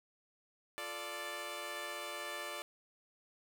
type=chord; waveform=10% pulse; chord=D minor; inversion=first; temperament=equal; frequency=349.2 / 440 / 587.3 Hz; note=F4 / A4 / D5; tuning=0 / 0 / 0 cents; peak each=-40 / -40 / -34 dBFS; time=0.78-2.62 s; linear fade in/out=0 ms; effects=none